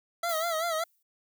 25% pulse tone with vibrato, 659.3 Hz, E5, in tune, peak -24 dBFS, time 0.23-0.84 s, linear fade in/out 5 ms, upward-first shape sine, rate 5.2 Hz, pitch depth 89 cents each way
violet noise with exponential decay, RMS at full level -35 dBFS, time 0.29-1.03 s, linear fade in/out 5 ms, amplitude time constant 160 ms
effects none

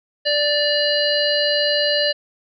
harmonic tone with a mistuned harmonic, 587.3 Hz, D5, in tune, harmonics 1 / 3 / 5 / 7 / 8, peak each -20 / -24 / -23 / -22 / -25 dBFS, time 0.25-2.13 s, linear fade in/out 20 ms, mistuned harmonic 5, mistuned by -26 cents, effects none

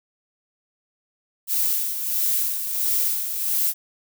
violet noise with tremolo, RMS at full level -21 dBFS, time 1.47-3.74 s, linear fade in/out 50 ms, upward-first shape sine, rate 1.5 Hz, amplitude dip 55%, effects none

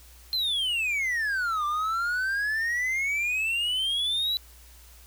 triangle exponential two-way sweep, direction down then up, 4186 to 1174.7 to 3976 Hz, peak -23 dBFS, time 0.33-4.37 s, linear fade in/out 0 ms, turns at 1.65 s, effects added 60 Hz sine -50 dBFS peak until 5.06 s + white hiss -54 dBFS RMS until 5.06 s

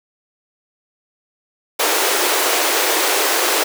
pink high-pass noise, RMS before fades -17 dBFS, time 1.79-3.64 s, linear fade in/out 10 ms, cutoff 340 Hz, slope 48 dB/octave, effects none

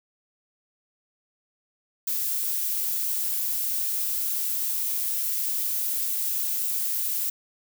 violet noise, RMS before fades -27 dBFS, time 2.07-7.3 s, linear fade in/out 5 ms, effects none

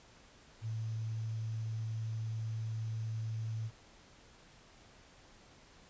sine tone with quantisation, 111.1 Hz, A2, 17 cents sharp, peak -35 dBFS, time 0.61-3.71 s, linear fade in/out 50 ms, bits 10, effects pink hiss -60 dBFS RMS until 5.89 s + resampled to 16000 Hz

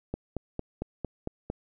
click train, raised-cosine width 2 ms, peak -18 dBFS, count 7, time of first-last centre 0.14-1.501 s, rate 4.41 Hz, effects none

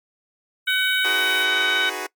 pink high-pass noise, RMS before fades -37 dBFS, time 0.66-1.47 s, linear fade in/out 50 ms, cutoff 7800 Hz, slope 48 dB/octave
harmonic tone, 753 Hz, F#5, 30 cents sharp, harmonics 2 / 3 / 4 / 5, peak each -21 / -26 / -25 / -25 dBFS, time 0.67-1.9 s, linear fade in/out 10 ms
10% pulse chord, G# minor seventh, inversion second, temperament equal, 311.1 / 370 / 415.3 / 493.9 Hz, D#4 / F#4 / G#4 / B4, 0 / 0 / 0 / 0 cents, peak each -28 / -22 / -24 / -26 dBFS, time 1.04-2.07 s, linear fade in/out 10 ms
effects noise-tail reverb RT60 0.1 s tail -21 dB re dry

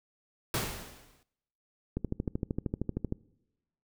pink noise with exponential decay, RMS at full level -29 dBFS, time 0.54-1.23 s, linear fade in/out 1 ms, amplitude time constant 150 ms
click train, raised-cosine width 3 ms, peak -18 dBFS, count 16, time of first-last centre 1.97-3.124 s, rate 13 Hz
effects noise-tail reverb RT60 1.0 s tail -24 dB re dry

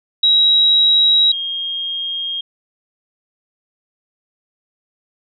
sine tone pair in turn, 3848 / 3236 Hz, B7 / G#7, -46 / -46 cents, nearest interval minor third, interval 300 cents, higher first, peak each -9 / -20 dBFS, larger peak first, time 0.23-1.32 / 1.32-2.41 s, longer neither, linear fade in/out 5 ms, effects none

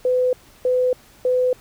sine tone bursts, 504 Hz, B4, 35 cents sharp, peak -15 dBFS, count 3, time 0.05-1.53 s, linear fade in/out 2 ms, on 280 ms, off 320 ms, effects pink hiss -50 dBFS RMS until 1.6 s

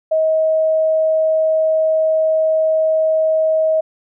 sine tone, 634 Hz, D#5, 32 cents sharp, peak -12 dBFS, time 0.11-3.81 s, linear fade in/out 10 ms, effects none

